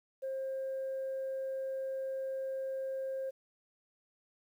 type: tone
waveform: sine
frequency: 532 Hz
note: C5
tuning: 29 cents sharp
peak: -33 dBFS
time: 0.22-3.31 s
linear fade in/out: 20 ms
effects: tanh soft clip ceiling -32 dBFS + 11-bit